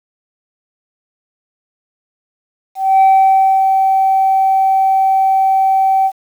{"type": "tone with ADSR envelope", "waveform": "sine", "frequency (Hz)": 770, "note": "G5", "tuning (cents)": -31, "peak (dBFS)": -3, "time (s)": [2.75, 6.12], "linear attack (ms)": 260, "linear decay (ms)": 600, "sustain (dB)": -5, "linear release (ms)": 63, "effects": ["tanh soft clip ceiling -4 dBFS", "7-bit"]}